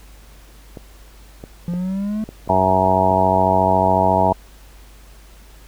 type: clicks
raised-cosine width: 2 ms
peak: -19 dBFS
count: 6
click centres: 0.772 / 1.439 / 1.737 / 2.29 / 2.476 / 3.111 s
type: exponential sweep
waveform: triangle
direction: up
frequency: 171.4 to 220 Hz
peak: -18 dBFS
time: 1.68-2.24 s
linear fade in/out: 0 ms
type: harmonic tone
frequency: 94 Hz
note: F#2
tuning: 28 cents sharp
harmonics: 1 / 2 / 3 / 4 / 5 / 6 / 7 / 8 / 9 / 10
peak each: -24 / -23 / -27 / -27 / -26 / -27 / -18 / -27 / -19 / -19 dBFS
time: 2.49-4.33 s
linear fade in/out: 5 ms
effects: added 50 Hz sine -42 dBFS peak until 5.67 s + pink hiss -49 dBFS RMS until 5.67 s